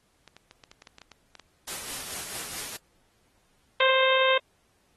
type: clicks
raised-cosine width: 0.2 ms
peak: -29 dBFS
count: 12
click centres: 0.277 / 0.366 / 0.511 / 0.638 / 0.715 / 0.821 / 0.872 / 0.984 / 1.017 / 1.117 / 1.353 / 1.397 s
type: noise with tremolo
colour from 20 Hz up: white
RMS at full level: -34 dBFS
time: 1.67-2.77 s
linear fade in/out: 10 ms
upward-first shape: triangle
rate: 4.6 Hz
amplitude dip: 45%
type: harmonic tone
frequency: 525 Hz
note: C5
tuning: 6 cents sharp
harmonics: 1 / 2 / 3 / 4 / 5 / 6 / 7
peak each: -23 / -26 / -28 / -29 / -30 / -31 / -31 dBFS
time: 3.8-4.38 s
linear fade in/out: 5 ms
effects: pink hiss -68 dBFS RMS until 4.96 s + AAC 32 kbps